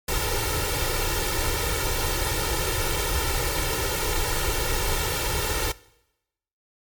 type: noise with comb filter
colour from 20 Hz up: pink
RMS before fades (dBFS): -25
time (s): 0.08-5.72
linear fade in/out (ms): 5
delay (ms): 2.2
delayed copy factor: +1
effects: noise-tail reverb RT60 0.9 s tail -21 dB re dry + MP3 96 kbps